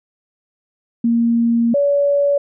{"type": "tone pair in turn", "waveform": "sine", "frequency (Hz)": [233.1, 569.3], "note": ["A#3", "C#5"], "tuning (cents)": [0, 46], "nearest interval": "octave + minor third", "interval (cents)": 1546, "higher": "second", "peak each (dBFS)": -12, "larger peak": "neither", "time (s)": [[1.04, 1.74], [1.74, 2.38]], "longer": "first", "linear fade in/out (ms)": 5, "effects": []}